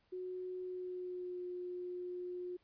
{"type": "tone with pitch glide", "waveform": "sine", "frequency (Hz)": [366.8, 358.6], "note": ["F#4", "F4"], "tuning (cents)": [-15, 46], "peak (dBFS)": -40, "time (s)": [0.12, 2.57], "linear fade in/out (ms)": 10, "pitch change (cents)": -39, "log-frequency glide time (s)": [0.61, 1.45], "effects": ["pink hiss -75 dBFS RMS until 2.63 s", "resampled to 11025 Hz"]}